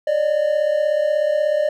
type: tone pair together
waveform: triangle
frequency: 569.5 / 606 Hz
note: C#5 / D#5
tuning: +47 / -46 cents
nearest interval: minor second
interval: 107 cents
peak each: -20 / -15 dBFS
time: 0.07-1.69 s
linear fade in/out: 5 ms
effects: none